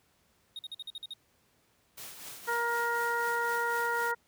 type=tone bursts; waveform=triangle; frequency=3729 Hz; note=A#7; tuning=in tune; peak=-36 dBFS; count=8; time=0.56-1.136 s; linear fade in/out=2 ms; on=30 ms; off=48 ms
type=noise with tremolo; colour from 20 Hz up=white; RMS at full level=-43 dBFS; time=1.97-4.12 s; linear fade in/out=10 ms; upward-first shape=triangle; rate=4 Hz; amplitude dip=55%
type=harmonic tone; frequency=470.9 Hz; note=A#4; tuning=18 cents sharp; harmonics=1 / 2 / 3 / 4; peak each=-35 / -32 / -32 / -37 dBFS; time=2.47-4.15 s; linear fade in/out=20 ms
effects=pink hiss -69 dBFS RMS until 4.27 s + high-pass 60 Hz 12 dB/octave